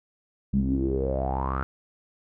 sawtooth tone with low-pass filter sweep, 66.2 Hz, C2, 21 cents sharp, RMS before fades -26 dBFS, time 0.53-1.63 s, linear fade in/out 0 ms, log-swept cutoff 190 to 1400 Hz, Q 9.4, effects none

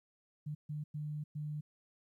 sine tone bursts at uneven times, 150 Hz, D3, 37 cents sharp, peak -37 dBFS, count 4, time 0.46-0.55 / 0.69-0.84 / 0.94-1.24 / 1.35-1.61 s, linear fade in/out 10 ms, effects 13-bit

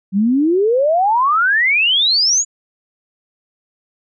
sine exponential sweep, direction up, 186 to 7020 Hz, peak -11 dBFS, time 0.12-2.45 s, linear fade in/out 50 ms, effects none

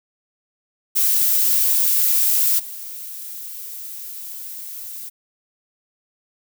violet noise with level steps, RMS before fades -17 / -33 dBFS, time 0.95-5.1 s, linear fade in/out 20 ms, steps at 2.58 s, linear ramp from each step 20 ms, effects none

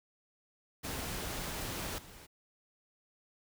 pink noise with level steps, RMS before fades -39 / -53 dBFS, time 0.83-2.27 s, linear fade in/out 20 ms, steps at 1.98 s, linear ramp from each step 5 ms, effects none

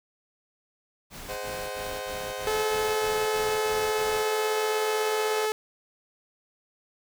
pink noise bursts, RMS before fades -41 dBFS, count 10, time 1.1-4.243 s, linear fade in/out 50 ms, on 290 ms, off 27 ms
sawtooth chord, Ab dominant seventh, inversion none, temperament just, 415.3 / 519.1 / 623 / 747.5 Hz, Ab4 / C5 / Eb5 / Gb5, 0 / -14 / +2 / +17 cents, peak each -37 / -31 / -36 / -36 dBFS, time 1.28-5.47 s, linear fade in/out 20 ms
sawtooth tone, 431.5 Hz, A4, 34 cents flat, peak -21 dBFS, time 2.47-5.52 s, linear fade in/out 0 ms
effects none

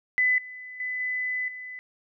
sine tone with level steps, 2005 Hz, B6, 26 cents sharp, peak -19 / -38 / -28 / -26 / -36 dBFS, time 0.18-1.79 s, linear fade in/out 0 ms, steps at 0.38 / 0.8 / 1 / 1.48 s, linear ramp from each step 2 ms, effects none

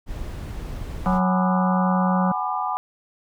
brown noise, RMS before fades -31 dBFS, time 0.06-1.21 s, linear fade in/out 50 ms
sine chord, G# half-diminished seventh, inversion third, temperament just, 747.5 / 830.6 / 996.7 / 1196.1 Hz, F#5 / G#5 / B5 / D6, +17 / 0 / +16 / +31 cents, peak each -28 dBFS, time 1.06-2.77 s, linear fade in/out 0 ms
harmonic tone, 183.9 Hz, F#3, 10 cents flat, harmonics 1 / 3 / 5 / 7 / 8, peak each -19 / -29 / -33 / -36 / -37 dBFS, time 1.06-2.32 s, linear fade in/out 5 ms
effects none

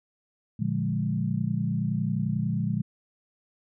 sine chord, Bb dominant seventh, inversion none, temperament equal with one note detuned, 116.54 / 146.83 / 176.13 / 207.7 Hz, Bb2 / D3 / F3 / Ab3, 0 / 0 / +15 / 0 cents, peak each -30 dBFS, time 0.59-2.82 s, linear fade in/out 10 ms, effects none

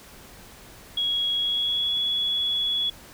sine tone with pitch glide, 3322 to 3380 Hz, G#7 to G#7, 0 to +30 cents, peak -22 dBFS, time 0.97-2.9 s, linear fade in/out 5 ms, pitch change +30 cents, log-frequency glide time 1.38-1.97 s, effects pink hiss -47 dBFS RMS until 3.13 s

